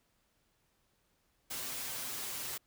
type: noise with comb filter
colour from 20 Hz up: white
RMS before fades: -40 dBFS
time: 1.5-2.58 s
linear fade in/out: 10 ms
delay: 7.8 ms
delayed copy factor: +0.7
effects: pink hiss -75 dBFS RMS until 2.66 s